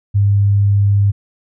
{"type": "tone", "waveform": "sine", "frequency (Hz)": 100.8, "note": "G2", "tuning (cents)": 49, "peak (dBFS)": -9, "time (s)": [0.14, 1.12], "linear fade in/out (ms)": 20, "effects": []}